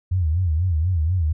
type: tone with vibrato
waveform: sine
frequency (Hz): 84.6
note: E2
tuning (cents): +45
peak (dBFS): -17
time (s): 0.11-1.33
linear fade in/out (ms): 10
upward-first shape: sine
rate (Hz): 4.1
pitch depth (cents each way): 180
effects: none